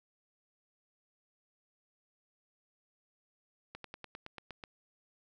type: slowing click train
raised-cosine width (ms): 0.3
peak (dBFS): -28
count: 9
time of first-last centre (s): 3.75-4.638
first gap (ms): 93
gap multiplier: 1.05
effects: none